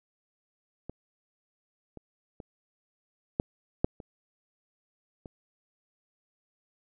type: clicks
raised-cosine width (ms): 2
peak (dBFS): -24 / -30 / -28 / -12 / -9 / -29 / -29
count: 7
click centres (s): 0.896 / 1.973 / 2.402 / 3.399 / 3.845 / 4.002 / 5.258
effects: none